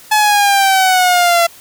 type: exponential sweep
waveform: sawtooth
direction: down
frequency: 859 to 675 Hz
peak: -5 dBFS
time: 0.11-1.47 s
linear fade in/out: 10 ms
effects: white hiss -40 dBFS RMS until 1.6 s